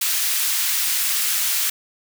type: high-pass noise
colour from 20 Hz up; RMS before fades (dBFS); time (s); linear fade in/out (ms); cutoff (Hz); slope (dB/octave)
white; -21; 0.01-1.7; 5; 1600; 12
effects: none